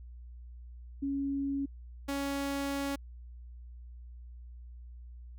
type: tone pair in turn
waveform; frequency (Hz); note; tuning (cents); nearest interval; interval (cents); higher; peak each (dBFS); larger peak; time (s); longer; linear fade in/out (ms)
sine / sawtooth; 277.2 / 278.8; C#4 / C#4; 0 / +10; unison; 10; second; -30 / -28; second; 1.02-1.66 / 2.08-2.96; second; 10
effects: added 60 Hz sine -45 dBFS peak until 5.38 s